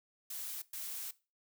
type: noise bursts at uneven times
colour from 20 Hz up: blue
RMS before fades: -42 dBFS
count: 2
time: 0.3-0.62 / 0.73-1.11 s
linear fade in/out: 5 ms
effects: noise-tail reverb RT60 0.3 s tail -19 dB re dry